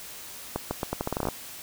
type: accelerating click train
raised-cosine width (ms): 1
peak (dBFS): -13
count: 13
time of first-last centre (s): 0.56-1.287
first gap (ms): 150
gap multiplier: 0.81
effects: white hiss -42 dBFS RMS until 1.62 s